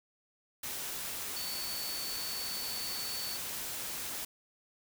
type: tone in noise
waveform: sine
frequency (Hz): 4475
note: C#8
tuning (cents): +16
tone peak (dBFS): -39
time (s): 1.36-3.37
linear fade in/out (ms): 5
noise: white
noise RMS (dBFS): -39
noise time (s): 0.63-4.25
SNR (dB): -3
effects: none